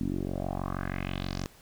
10% pulse tone with low-pass filter sweep, 46.25 Hz, F#1, in tune, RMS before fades -33 dBFS, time 0.01-1.46 s, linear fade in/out 0 ms, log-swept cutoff 250 to 6400 Hz, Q 3.4, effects pink hiss -56 dBFS RMS until 1.61 s

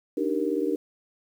sine chord, Eb major seventh, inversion third, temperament just, 291.7 / 311.1 / 388.9 / 466.7 Hz, D4 / Eb4 / G4 / Bb4, -12 / 0 / -14 / +2 cents, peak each -29 dBFS, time 0.17-0.76 s, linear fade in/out 5 ms, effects 9-bit

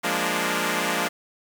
5% pulse chord, Bb dominant seventh, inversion second, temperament equal, 174.61 / 207.7 / 233.1 / 293.7 Hz, F3 / Ab3 / Bb3 / D4, 0 / 0 / 0 / 0 cents, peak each -17 dBFS, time 0.03-1.09 s, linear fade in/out 20 ms, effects 8-bit

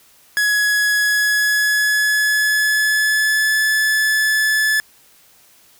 45% pulse tone with pitch glide, 1681 to 1730.3 Hz, G#6 to A6, +20 to -29 cents, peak -14 dBFS, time 0.37-4.8 s, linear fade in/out 0 ms, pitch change +51 cents, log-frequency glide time 0.99-3.6 s, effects white hiss -51 dBFS RMS until 5.79 s

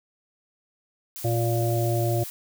blue noise, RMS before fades -37 dBFS, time 1.16-2.3 s, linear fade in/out 0 ms
harmonic tone, 116.54 Hz, A#2, in tune, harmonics 1 / 3 / 5 / 6, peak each -23 / -28 / -30 / -31 dBFS, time 1.24-2.24 s, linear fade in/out 10 ms
effects none

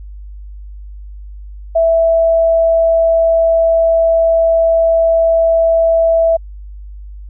sine tone, 659 Hz, E5, 1 cent flat, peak -8 dBFS, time 1.75-6.37 s, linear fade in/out 10 ms, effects added 50 Hz sine -28 dBFS peak until 7.29 s

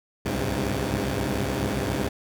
10% pulse tone cluster, 62.4 / 69.6 / 98.7 / 103 / 133.3 Hz, B1 / C#2 / G2 / G#2 / C3, +19 / +8 / +12 / -14 / +33 cents, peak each -23 dBFS, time 0.25-2.09 s, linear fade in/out 10 ms, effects none

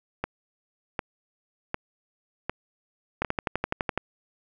two click trains, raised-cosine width 0.5 ms, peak -12 / -10 dBFS, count 5 / 10, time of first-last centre 0.24-3.248 / 3.22-3.976 s, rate 1.33 / 11.9 Hz, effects none

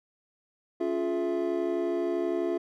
triangle tone cluster, 279.1 / 350.1 / 422.4 / 664 Hz, C#4 / F4 / G#4 / E5, +12 / +4 / +29 / +12 cents, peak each -33 / -26 / -32 / -33 dBFS, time 0.8-2.58 s, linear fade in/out 10 ms, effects none

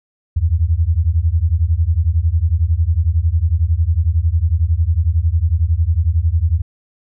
sine beating tone pair, 77.1 / 88.1 Hz, D#2 / F2, -15 / +16 cents, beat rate 11 Hz, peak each -15 dBFS, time 0.36-6.62 s, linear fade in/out 10 ms, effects none

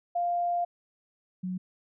sine tone pair in turn, 698.5 / 183.62 Hz, F5 / F#3, 0 / -13 cents, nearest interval octave + major seventh, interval 2313 cents, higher first, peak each -25 / -30 dBFS, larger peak first, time 0.15-0.65 / 1.43-1.58 s, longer first, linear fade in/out 10 ms, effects none

